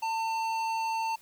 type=tone with tanh clipping; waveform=triangle; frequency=898 Hz; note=A5; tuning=35 cents sharp; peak=-30 dBFS; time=0.02-1.16 s; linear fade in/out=10 ms; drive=18 dB; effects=white hiss -58 dBFS RMS until 1.21 s